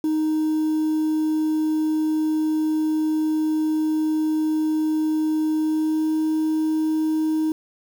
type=tone with pitch glide; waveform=sine; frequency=311.1 to 313.4 Hz; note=D#4 to D#4; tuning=0 to +13 cents; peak=-16 dBFS; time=0.04-7.52 s; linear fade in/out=2 ms; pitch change=+13 cents; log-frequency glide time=5.56-6.11 s; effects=tanh soft clip ceiling -18 dBFS + 7-bit